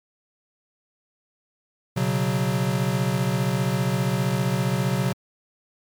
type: chord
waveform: square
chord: B suspended second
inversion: none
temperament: equal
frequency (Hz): 123.47 / 138.59 / 185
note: B2 / C#3 / F#3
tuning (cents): 0 / 0 / 0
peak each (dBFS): -26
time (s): 1.96-5.13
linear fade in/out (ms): 10
effects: MP3 96 kbps